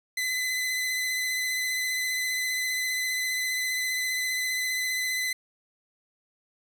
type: tone with vibrato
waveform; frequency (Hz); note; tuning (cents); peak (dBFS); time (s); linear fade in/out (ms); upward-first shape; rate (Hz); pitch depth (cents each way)
sawtooth; 2020; B6; +39; -23; 0.17-5.33; 5; triangle; 15; 24
effects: none